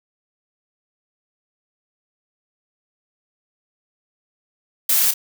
blue noise with echo, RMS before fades -17 dBFS, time 4.89-5.11 s, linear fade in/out 5 ms, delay 30 ms, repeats 1, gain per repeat -9 dB, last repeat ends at 5.14 s, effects none

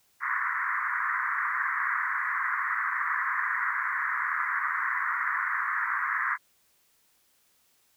white band-pass noise, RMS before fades -29 dBFS, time 0.2-6.38 s, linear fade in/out 50 ms, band 1000 to 2000 Hz, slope 96 dB/octave, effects white hiss -67 dBFS RMS until 7.96 s

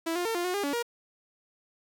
sawtooth tone with pitch steps, 329.2 / 353.2 / 452.8 / 349.5 / 362.3 / 404.5 / 284.3 / 473.3 Hz, E4 / F4 / A4 / F4 / F#4 / G#4 / C#4 / A#4, -2 / +20 / +50 / +1 / -36 / -46 / +44 / +26 cents, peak -24 dBFS, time 0.06-0.828 s, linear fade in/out 10 ms, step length 96 ms, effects 10-bit

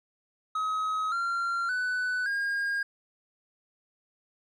triangle tone with pitch steps, 1272 / 1379.1 / 1495.3 / 1621.2 Hz, D#6 / F6 / F#6 / G#6, +38 / -22 / +18 / -42 cents, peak -25 dBFS, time 0.55-2.83 s, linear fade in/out 5 ms, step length 570 ms, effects resampled to 24000 Hz

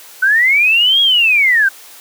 sine linear two-way sweep, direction up then down, 1480 to 3322 to 1511 Hz, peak -8 dBFS, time 0.22-1.69 s, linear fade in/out 10 ms, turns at 1.01 s, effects white hiss -38 dBFS RMS until 2 s + high-pass 400 Hz 12 dB/octave

